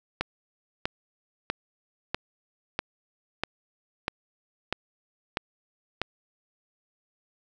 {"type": "click train", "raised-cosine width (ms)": 0.3, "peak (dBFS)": -10, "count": 10, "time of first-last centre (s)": [0.21, 6.016], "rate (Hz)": 1.55, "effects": []}